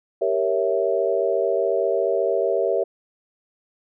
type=chord; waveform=sine; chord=G diminished seventh; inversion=none; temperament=equal; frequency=392 / 466.2 / 554.4 / 659.3 Hz; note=G4 / Bb4 / Db5 / Fb5; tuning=0 / 0 / 0 / 0 cents; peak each=-24 dBFS; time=0.21-2.84 s; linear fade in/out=10 ms; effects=none

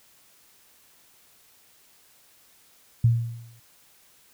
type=tone with exponential decay; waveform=sine; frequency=116.54 Hz; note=A#2; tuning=in tune; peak=-13 dBFS; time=3.04-3.6 s; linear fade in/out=5 ms; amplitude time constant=120 ms; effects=white hiss -58 dBFS RMS until 4.33 s

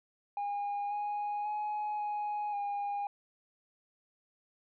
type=tone with pitch steps; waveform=sine; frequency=814 / 827 / 841 / 834 / 812 Hz; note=G#5 / G#5 / G#5 / G#5 / G#5; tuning=-35 / -8 / +22 / +7 / -39 cents; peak=-30 dBFS; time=0.37-3.07 s; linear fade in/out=2 ms; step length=540 ms; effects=tanh soft clip ceiling -31 dBFS

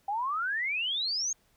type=exponential sweep; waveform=sine; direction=up; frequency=777 to 6645 Hz; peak=-28 dBFS; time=0.08-1.33 s; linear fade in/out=5 ms; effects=pink hiss -68 dBFS RMS until 1.56 s

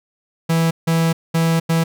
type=tone bursts at uneven times; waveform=45% pulse; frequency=164.4 Hz; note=E3; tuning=4 cents flat; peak=-14 dBFS; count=4; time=0.49-0.71 / 0.87-1.13 / 1.34-1.6 / 1.69-1.84 s; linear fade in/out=10 ms; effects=none

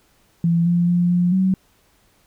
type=tone with pitch steps; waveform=sine; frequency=168.9 / 173.4 / 175.4 / 176.8 / 188.4 Hz; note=E3 / F3 / F3 / F3 / F#3; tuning=+42 / -12 / +8 / +22 / +32 cents; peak=-14 dBFS; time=0.44-1.54 s; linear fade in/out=2 ms; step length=220 ms; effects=pink hiss -59 dBFS RMS until 2.26 s

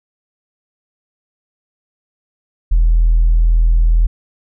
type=tone with tanh clipping; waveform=triangle; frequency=41 Hz; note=E1; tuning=9 cents flat; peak=-8 dBFS; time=2.71-4.07 s; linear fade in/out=10 ms; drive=5 dB; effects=none

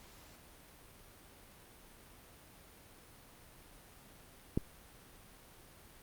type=click; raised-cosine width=3 ms; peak=-17 dBFS; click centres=4.575 s; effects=pink hiss -58 dBFS RMS until 6.02 s + Opus 48 kbps

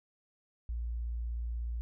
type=tone; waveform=sine; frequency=58.27 Hz; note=A#1; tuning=in tune; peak=-33 dBFS; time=0.69-1.81 s; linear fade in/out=0 ms; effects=none

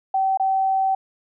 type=tone with dropouts; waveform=sine; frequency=769 Hz; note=G5; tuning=33 cents flat; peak=-17 dBFS; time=0.14-0.95 s; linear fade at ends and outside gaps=5 ms; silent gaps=0.374-0.397 s; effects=none

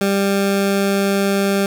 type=tone; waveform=20% pulse; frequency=197.8 Hz; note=G3; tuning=16 cents sharp; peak=-10 dBFS; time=0.01-1.66 s; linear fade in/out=2 ms; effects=none

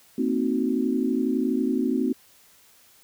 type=chord; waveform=sine; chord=C half-diminished seventh; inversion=third; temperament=equal with one note detuned; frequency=229.5 / 261.6 / 311.1 / 370 Hz; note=Bb3 / C4 / Eb4 / Gb4; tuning=-27 / 0 / 0 / 0 cents; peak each=-27 / -24 / -29 / -29 dBFS; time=0.18-2.13 s; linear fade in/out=5 ms; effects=white hiss -56 dBFS RMS until 3.03 s

